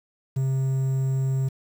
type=tone with quantisation; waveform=triangle; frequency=133.3 Hz; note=C3; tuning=33 cents sharp; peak=-19 dBFS; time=0.36-1.49 s; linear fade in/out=10 ms; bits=8; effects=none